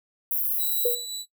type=high-pass noise; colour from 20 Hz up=white; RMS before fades=-26 dBFS; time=0.31-0.95 s; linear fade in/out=2 ms; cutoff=11000 Hz; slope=96 dB/octave
type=tone with tremolo; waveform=25% pulse; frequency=3951 Hz; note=B7; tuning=in tune; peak=-26 dBFS; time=0.58-1.26 s; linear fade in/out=50 ms; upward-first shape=triangle; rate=5.7 Hz; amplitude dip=35%
type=tone with exponential decay; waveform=sine; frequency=483.9 Hz; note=B4; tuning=35 cents flat; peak=-18 dBFS; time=0.85-1.06 s; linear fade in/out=5 ms; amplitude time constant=45 ms
effects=noise-tail reverb RT60 0.1 s tail -17 dB re dry